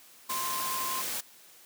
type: tone in noise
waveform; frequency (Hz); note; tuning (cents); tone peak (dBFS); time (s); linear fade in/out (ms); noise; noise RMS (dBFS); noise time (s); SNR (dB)
sine; 1046.5; C6; 0; -33; 0.29-1.02; 10; white; -34; 0.29-1.21; -2
effects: white hiss -55 dBFS RMS until 1.65 s + high-pass 150 Hz 12 dB/octave